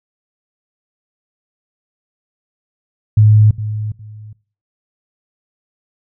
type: tone with echo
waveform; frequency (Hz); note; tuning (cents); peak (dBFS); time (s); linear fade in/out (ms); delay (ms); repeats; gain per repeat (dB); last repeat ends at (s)
sine; 106.9; A2; -49; -5; 3.17-3.51; 5; 410; 2; -13; 4.33
effects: noise-tail reverb RT60 0.4 s tail -21 dB re dry